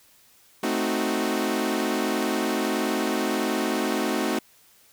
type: chord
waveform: sawtooth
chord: A diminished seventh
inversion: none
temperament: equal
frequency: 220 / 261.6 / 311.1 / 370 Hz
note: A3 / C4 / Eb4 / Gb4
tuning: 0 / 0 / 0 / 0 cents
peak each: -25 dBFS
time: 0.63-4.39 s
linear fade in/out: 5 ms
effects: white hiss -57 dBFS RMS until 4.92 s